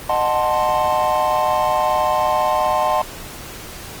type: chord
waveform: triangle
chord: D# diminished seventh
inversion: none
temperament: equal with one note detuned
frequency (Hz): 614.8 / 740 / 880 / 1046.5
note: D#5 / F#5 / A5 / C6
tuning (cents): -21 / 0 / 0 / 0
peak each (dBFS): -19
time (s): 0.09-3.02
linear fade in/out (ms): 5
effects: pink hiss -34 dBFS RMS until 4 s + Opus 32 kbps